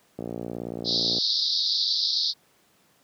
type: click train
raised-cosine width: 2 ms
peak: -18 dBFS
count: 59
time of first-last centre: 0.19-1.183 s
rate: 58.4 Hz
type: band-pass noise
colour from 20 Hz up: white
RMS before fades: -25 dBFS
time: 0.84-2.34 s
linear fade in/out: 50 ms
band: 3700 to 5100 Hz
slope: 96 dB/octave
effects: pink hiss -62 dBFS RMS until 3.03 s + high-pass 150 Hz 12 dB/octave